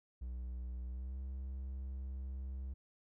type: tone with pitch glide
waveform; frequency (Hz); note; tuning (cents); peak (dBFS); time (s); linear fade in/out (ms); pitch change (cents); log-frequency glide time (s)
triangle; 61.74 to 65.79; B1 to C2; 0 to +10; -38; 0.21-2.74; 10; +110; 0.87-1.18
effects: none